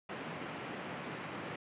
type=band-pass noise; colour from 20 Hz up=pink; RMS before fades=-43 dBFS; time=0.09-1.56 s; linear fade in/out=5 ms; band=140 to 2800 Hz; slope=24 dB/octave; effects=resampled to 8000 Hz